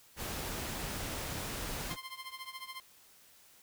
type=noise; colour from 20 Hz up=pink; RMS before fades=-39 dBFS; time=0.16-1.97 s; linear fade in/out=50 ms
type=tone with tremolo; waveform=15% pulse; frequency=1050 Hz; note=C6; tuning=6 cents sharp; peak=-33 dBFS; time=1.9-2.8 s; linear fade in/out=0 ms; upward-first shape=triangle; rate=14 Hz; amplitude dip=90%
effects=white hiss -61 dBFS RMS until 3.62 s